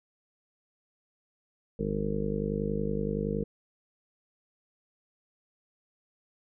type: harmonic tone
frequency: 50.7 Hz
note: G#1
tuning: 41 cents flat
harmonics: 1 / 2 / 3 / 4 / 5 / 6 / 7 / 8 / 9 / 10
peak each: -37 / -44 / -35 / -33 / -44 / -40 / -44 / -41 / -33 / -43 dBFS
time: 1.79-3.44 s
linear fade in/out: 5 ms
effects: none